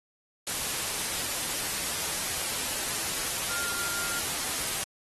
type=tone in noise; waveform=sine; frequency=1399 Hz; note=F6; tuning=3 cents sharp; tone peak=-37 dBFS; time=3.49-4.19 s; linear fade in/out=2 ms; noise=white; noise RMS=-31 dBFS; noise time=0.47-4.84 s; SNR=-9 dB; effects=AAC 32 kbps